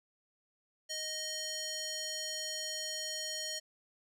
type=tone with band-pass filter; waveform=square; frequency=622.3 Hz; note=D#5; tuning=in tune; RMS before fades=-39 dBFS; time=0.89-3.6 s; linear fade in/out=20 ms; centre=5600 Hz; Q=1.7; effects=none